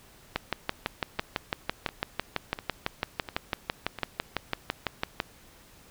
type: two click trains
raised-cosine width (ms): 0.3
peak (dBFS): -20 / -10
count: 5 / 30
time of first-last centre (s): 1.19-3.987 / 0.36-5.201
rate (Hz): 1.43 / 5.99
effects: pink hiss -55 dBFS RMS until 5.9 s